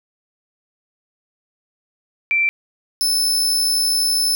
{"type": "tone pair in turn", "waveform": ["sine", "sawtooth"], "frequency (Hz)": [2344, 5262], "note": ["D7", "E8"], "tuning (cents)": [-4, -4], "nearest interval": "octave + major second", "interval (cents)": 1400, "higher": "second", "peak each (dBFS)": [-14, -13], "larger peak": "second", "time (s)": [[2.31, 2.49], [3.01, 4.35]], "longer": "second", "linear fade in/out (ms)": 0, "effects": []}